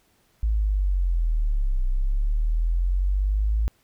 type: linear two-way sweep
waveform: sine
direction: down then up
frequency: 55.1 to 30.87 to 55.1 Hz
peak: -19 dBFS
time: 0.43-3.68 s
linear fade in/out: 0 ms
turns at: 1.84 s
effects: pink hiss -64 dBFS RMS until 3.83 s